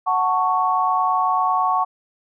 sine chord, F# minor, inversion none, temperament just, 740 / 888 / 1110 Hz, F#5 / A5 / C#6, 0 / +16 / +2 cents, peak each -21 / -23 / -19 dBFS, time 0.06-1.85 s, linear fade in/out 20 ms, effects none

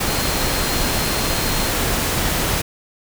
sine tone in noise, 4200 Hz, C8, 6 cents sharp, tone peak -30 dBFS, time 0.07-1.71 s, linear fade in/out 10 ms, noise pink, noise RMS -20 dBFS, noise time 0-2.62 s, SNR -13 dB, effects none

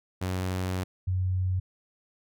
sawtooth / sine tone pair in turn, 92.5 / 92.5 Hz, F#2 / F#2, 0 / 0 cents, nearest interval unison, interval 0 cents, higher neither, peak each -24 dBFS, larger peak neither, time 0.21-0.84 / 1.07-1.6 s, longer first, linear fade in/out 10 ms, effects none

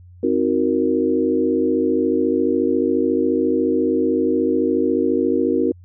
sine chord, C half-diminished seventh, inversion none, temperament equal with one note detuned, 261.6 / 316 / 370 / 466.2 Hz, C4 / Eb4 / Gb4 / Bb4, 0 / +27 / 0 / 0 cents, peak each -21 dBFS, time 0.23-5.72 s, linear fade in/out 5 ms, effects added 89 Hz sine -41 dBFS peak until 5.84 s

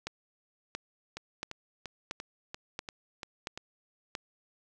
two click trains, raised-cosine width 0.2 ms, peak -22 / -18 dBFS, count 8 / 7, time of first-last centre 1.17-3.575 / 0.07-4.152 s, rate 2.91 / 1.47 Hz, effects none

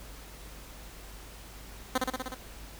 10% pulse tone with echo, 257.1 Hz, C4, 30 cents flat, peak -16 dBFS, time 1.95-1.98 s, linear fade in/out 5 ms, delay 61 ms, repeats 6, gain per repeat -2 dB, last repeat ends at 2.346 s, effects added 50 Hz sine -47 dBFS peak until 2.79 s + pink hiss -49 dBFS RMS until 2.79 s

